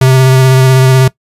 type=tone with vibrato; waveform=square; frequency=130.81 Hz; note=C3; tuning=in tune; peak=-4 dBFS; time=0.01-1.08 s; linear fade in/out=5 ms; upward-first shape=sine; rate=16 Hz; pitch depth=18 cents each way; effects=noise-tail reverb RT60 0.1 s tail -20 dB re dry + resampled to 32000 Hz